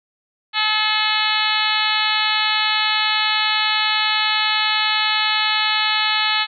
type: harmonic tone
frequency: 430 Hz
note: A4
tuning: 40 cents flat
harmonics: 2 / 3 / 4 / 5 / 6 / 7 / 8 / 9 / 10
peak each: -25 / -25 / -25 / -25 / -25 / -25 / -25 / -25 / -25 dBFS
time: 0.53-6.47 s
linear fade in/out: 50 ms
effects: none